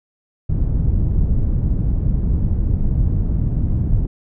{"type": "low-pass noise", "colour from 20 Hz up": "pink", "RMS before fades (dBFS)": -17, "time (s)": [0.49, 4.07], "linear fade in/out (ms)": 10, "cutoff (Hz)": 140, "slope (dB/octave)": 12, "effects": []}